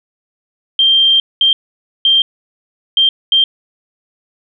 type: tone bursts at uneven times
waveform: sine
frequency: 3169 Hz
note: G7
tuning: 18 cents sharp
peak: -7 dBFS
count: 5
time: 0.79-1.2 / 1.41-1.53 / 2.05-2.22 / 2.97-3.09 / 3.32-3.44 s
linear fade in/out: 2 ms
effects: none